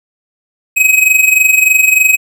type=tone with amplitude modulation; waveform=square; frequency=2535 Hz; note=D#7; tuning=32 cents sharp; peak=-4 dBFS; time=0.76-2.17 s; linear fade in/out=20 ms; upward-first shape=sine; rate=23.3 Hz; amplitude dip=70%; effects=none